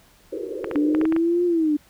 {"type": "band-pass noise", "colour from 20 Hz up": "pink", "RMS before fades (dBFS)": -30, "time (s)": [0.32, 1.06], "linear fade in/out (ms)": 10, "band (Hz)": [320, 530], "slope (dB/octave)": 96}
{"type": "clicks", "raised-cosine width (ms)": 0.5, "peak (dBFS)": -14, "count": 8, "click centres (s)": [0.644, 0.713, 0.758, 0.949, 1.014, 1.054, 1.124, 1.164]}
{"type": "exponential two-way sweep", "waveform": "sine", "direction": "up then down", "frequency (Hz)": [291.1, 355.5, 291.1], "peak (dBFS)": -17, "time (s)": [0.75, 1.77], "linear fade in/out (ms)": 10, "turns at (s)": 1.45}
{"effects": ["pink hiss -55 dBFS RMS until 1.89 s"]}